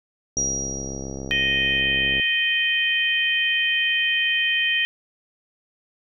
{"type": "click train", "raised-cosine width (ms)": 2, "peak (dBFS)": -19, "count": 124, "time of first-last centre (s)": [0.37, 2.198], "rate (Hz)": 67.3}
{"type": "tone with exponential decay", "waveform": "sine", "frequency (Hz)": 5740, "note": "F8", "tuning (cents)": 47, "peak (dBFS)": -19, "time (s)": [0.37, 1.8], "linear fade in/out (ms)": 2, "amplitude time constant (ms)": 310}
{"type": "harmonic tone", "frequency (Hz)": 622.3, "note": "D#5", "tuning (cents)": 0, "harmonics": [3, 4, 5], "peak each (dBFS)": [-23, -23, -23], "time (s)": [1.31, 4.85], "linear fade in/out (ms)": 0}
{"effects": []}